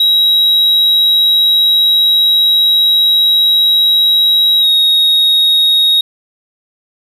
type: tone with pitch glide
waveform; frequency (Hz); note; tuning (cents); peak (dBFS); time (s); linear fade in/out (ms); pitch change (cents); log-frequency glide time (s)
sine; 3845 to 3762; B7 to A#7; -47 to +15; -4; 0-6.01; 5; -38; 4.59-4.67
effects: tanh soft clip ceiling -6 dBFS + 7-bit